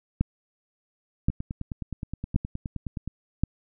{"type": "two click trains", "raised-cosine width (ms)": 5, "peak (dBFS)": [-9, -19], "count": [4, 18], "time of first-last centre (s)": [[0.21, 3.436], [1.3, 3.076]], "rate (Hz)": [0.93, 9.57], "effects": []}